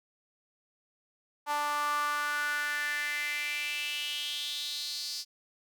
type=tone with high-pass filter sweep; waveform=sawtooth; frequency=293.7 Hz; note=D4; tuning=in tune; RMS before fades=-33 dBFS; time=1.46-5.25 s; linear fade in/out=50 ms; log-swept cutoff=940 to 4900 Hz; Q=5.3; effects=none